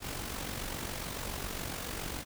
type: noise with amplitude modulation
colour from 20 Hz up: pink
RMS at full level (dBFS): -36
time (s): 0-2.25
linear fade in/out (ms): 50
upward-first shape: sine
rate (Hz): 47.2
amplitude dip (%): 55
effects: none